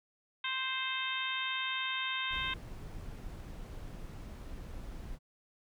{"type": "harmonic tone", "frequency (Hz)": 523.3, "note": "C5", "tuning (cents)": 0, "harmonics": [2, 3, 4, 5, 6, 7], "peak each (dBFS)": [-40, -40, -40, -40, -40, -40], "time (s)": [0.44, 2.54], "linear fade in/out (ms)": 5}
{"type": "noise", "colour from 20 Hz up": "brown", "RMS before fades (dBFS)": -44, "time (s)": [2.29, 5.19], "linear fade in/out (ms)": 50}
{"effects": []}